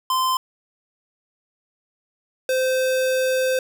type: tone pair in turn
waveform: square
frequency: 1035 / 517.5 Hz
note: C6 / C5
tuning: -19 / -19 cents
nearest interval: octave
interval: 1200 cents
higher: first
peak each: -19 dBFS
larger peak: neither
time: 0.1-0.37 / 2.49-3.59 s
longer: second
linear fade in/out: 2 ms
effects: none